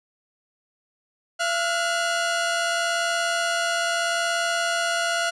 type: tone pair together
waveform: sawtooth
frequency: 679.1 / 1439 Hz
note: F5 / F#6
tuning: -49 / -49 cents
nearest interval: octave + minor second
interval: 1300 cents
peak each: -21 dBFS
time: 1.39-5.31 s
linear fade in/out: 20 ms
effects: resampled to 22050 Hz